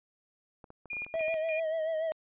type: clicks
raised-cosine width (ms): 1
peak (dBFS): -35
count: 11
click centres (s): 0.642 / 0.704 / 0.857 / 0.932 / 0.968 / 1.02 / 1.065 / 1.154 / 1.209 / 1.282 / 1.342
type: tone with tremolo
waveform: sine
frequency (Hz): 2426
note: D#7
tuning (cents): -44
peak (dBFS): -34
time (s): 0.9-1.6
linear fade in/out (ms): 5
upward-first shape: square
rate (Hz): 3.4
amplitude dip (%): 80
type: noise with exponential growth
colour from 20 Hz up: violet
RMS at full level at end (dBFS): -44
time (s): 1.12-1.39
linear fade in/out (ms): 5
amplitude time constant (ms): 57
type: tone with vibrato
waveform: triangle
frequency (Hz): 640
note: D#5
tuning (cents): +49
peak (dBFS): -27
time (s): 1.14-2.12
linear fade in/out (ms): 0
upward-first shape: sine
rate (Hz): 6.9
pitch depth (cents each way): 48
effects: resampled to 8000 Hz